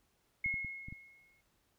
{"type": "tone with exponential decay", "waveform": "sine", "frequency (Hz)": 2167, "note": "C#7", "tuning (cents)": -40, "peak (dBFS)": -30, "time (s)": [0.44, 1.41], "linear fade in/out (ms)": 5, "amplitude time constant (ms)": 210}
{"type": "clicks", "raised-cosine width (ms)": 5, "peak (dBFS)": -34, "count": 5, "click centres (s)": [0.461, 0.541, 0.647, 0.885, 0.925]}
{"effects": ["pink hiss -75 dBFS RMS until 1.78 s"]}